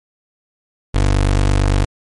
25% pulse tone, 48.84 Hz, G1, 6 cents flat, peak -8 dBFS, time 0.94-1.85 s, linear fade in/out 10 ms, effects MP3 48 kbps

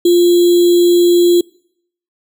sine tone with sample-and-hold, 349 Hz, F4, 1 cent flat, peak -6 dBFS, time 0.05-1.41 s, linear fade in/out 5 ms, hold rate 3675 Hz, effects noise-tail reverb RT60 0.7 s tail -26 dB re dry

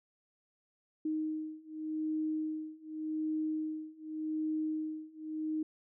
sine beating tone pair, 311.1 / 311.96 Hz, D#4 / D#4, 0 / +5 cents, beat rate 0.86 Hz, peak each -37 / -36 dBFS, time 1.05-5.63 s, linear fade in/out 5 ms, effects none

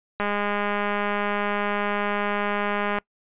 click train, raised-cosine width 0.5 ms, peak -11 dBFS, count 572, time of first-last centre 0.2-2.985 s, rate 205 Hz, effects noise-tail reverb RT60 0.1 s tail -24 dB re dry + resampled to 8000 Hz

